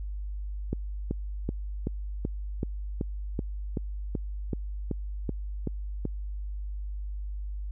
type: click train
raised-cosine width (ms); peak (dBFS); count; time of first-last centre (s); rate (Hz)
3; -16; 15; 0.73-6.053; 2.63
effects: added 50 Hz sine -32 dBFS peak until 7.71 s